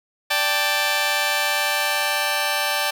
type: chord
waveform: 10% pulse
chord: D suspended fourth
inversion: none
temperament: just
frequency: 587.3 / 783.1 / 881 Hz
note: D5 / G5 / A5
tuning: 0 / -2 / +2 cents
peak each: -16 dBFS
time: 0.3-2.91 s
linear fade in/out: 10 ms
effects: none